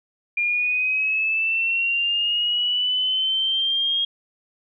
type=linear sweep; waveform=sine; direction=up; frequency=2400 to 3263 Hz; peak=-19 dBFS; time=0.37-4.05 s; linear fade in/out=5 ms; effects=none